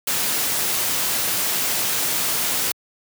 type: noise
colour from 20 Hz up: white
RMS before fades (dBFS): -22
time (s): 0.07-2.72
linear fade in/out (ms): 5
effects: high-pass 100 Hz 12 dB/octave